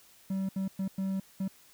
triangle tone bursts at uneven times, 192.2 Hz, G3, 34 cents flat, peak -27 dBFS, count 5, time 0.3-0.49 / 0.56-0.68 / 0.79-0.88 / 0.98-1.2 / 1.4-1.48 s, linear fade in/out 5 ms, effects white hiss -59 dBFS RMS until 1.73 s

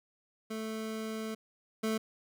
25% pulse tone pair in turn, 220 / 220 Hz, A3 / A3, 0 / 0 cents, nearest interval unison, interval 0 cents, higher neither, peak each -32 / -26 dBFS, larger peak second, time 0.5-1.35 / 1.83-1.98 s, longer first, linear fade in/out 10 ms, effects none

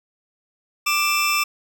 25% pulse tone pair together, 1179 / 2659 Hz, D6 / E7, +6 / +14 cents, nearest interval octave + major second, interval 1408 cents, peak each -17 dBFS, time 0.86-1.44 s, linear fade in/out 10 ms, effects none

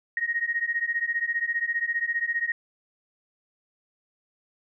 sine beating tone pair, 1864.7 / 1879.7 Hz, A#6 / A#6, 0 / +14 cents, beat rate 15 Hz, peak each -28 / -27 dBFS, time 0.17-2.52 s, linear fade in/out 2 ms, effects none

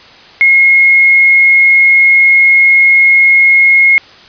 sine tone, 2158 Hz, C#7, 47 cents flat, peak -3 dBFS, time 0.41-3.98 s, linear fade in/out 0 ms, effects white hiss -37 dBFS RMS until 4.28 s + resampled to 11025 Hz

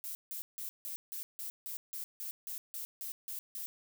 violet noise bursts, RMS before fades -41 dBFS, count 14, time 0.04-3.66 s, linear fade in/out 0 ms, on 110 ms, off 160 ms, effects none

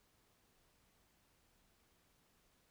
silence, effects pink hiss -74 dBFS RMS until 2.7 s

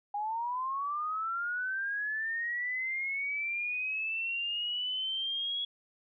sine linear sweep, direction up, 810 to 3354 Hz, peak -31 dBFS, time 0.14-5.65 s, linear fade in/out 5 ms, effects none

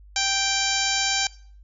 harmonic tone, 784 Hz, G5, in tune, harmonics 1 / 2 / 3 / 4 / 5 / 6 / 7 / 8 / 9, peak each -30 / -30 / -30 / -30 / -30 / -30 / -30 / -30 / -30 dBFS, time 0.16-1.27 s, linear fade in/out 2 ms, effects noise-tail reverb RT60 0.5 s tail -21 dB re dry + added 50 Hz sine -45 dBFS peak until 1.63 s

